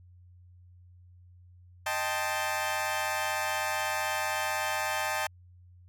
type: chord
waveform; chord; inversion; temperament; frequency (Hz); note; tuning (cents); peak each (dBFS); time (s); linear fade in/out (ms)
20% pulse; A half-diminished seventh; second; equal; 622.3 / 784 / 880 / 1046.5; Eb5 / G5 / A5 / C6; 0 / 0 / 0 / 0; -30 / -29 / -28 / -34; 1.86-5.27; 5
effects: added 89 Hz sine -52 dBFS peak until 5.88 s